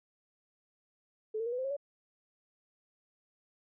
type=tone with pitch steps; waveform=sine; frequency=433.8 / 453.8 / 474.7 / 496.6 / 519.5 / 543.4 / 568.4 Hz; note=A4 / A#4 / A#4 / B4 / C5 / C#5 / C#5; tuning=-25 / -47 / +31 / +9 / -12 / -35 / +43 cents; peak=-32 dBFS; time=1.34-1.767 s; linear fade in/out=10 ms; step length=61 ms; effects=none